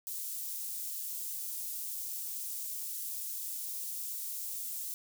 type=high-pass noise; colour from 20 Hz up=white; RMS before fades=-39 dBFS; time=0.07-4.94 s; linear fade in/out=0 ms; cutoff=7800 Hz; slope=12 dB/octave; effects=none